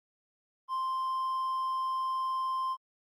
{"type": "tone with hard clipping", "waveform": "triangle", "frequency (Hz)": 1046.5, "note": "C6", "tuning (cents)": 0, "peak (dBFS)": -30, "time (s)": [0.68, 2.77], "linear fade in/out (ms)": 50, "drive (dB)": 5, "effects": ["Opus 32 kbps"]}